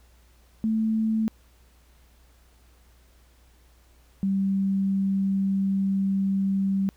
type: tone pair in turn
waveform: sine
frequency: 220 / 194.64 Hz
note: A3 / G3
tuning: 0 / -12 cents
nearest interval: major second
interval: 212 cents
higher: first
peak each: -21 dBFS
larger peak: neither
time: 0.64-1.28 / 4.23-6.89 s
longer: second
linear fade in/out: 0 ms
effects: added 60 Hz sine -55 dBFS peak until 6.96 s + pink hiss -62 dBFS RMS until 6.96 s